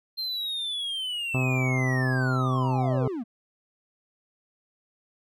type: linear sweep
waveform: triangle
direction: down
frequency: 4183 to 207.7 Hz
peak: -27 dBFS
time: 0.17-3.24 s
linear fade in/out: 20 ms
type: harmonic tone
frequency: 129.1 Hz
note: C3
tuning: 23 cents flat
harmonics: 1 / 2 / 3 / 4 / 5 / 6 / 7 / 8 / 9 / 10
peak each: -24 / -30 / -35 / -40 / -37 / -39 / -45 / -41 / -44 / -47 dBFS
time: 1.34-3.08 s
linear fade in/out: 5 ms
effects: none